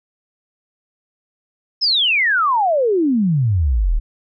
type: exponential sweep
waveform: sine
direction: down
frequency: 5330 to 33.75 Hz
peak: -13 dBFS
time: 1.81-4 s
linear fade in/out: 20 ms
effects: none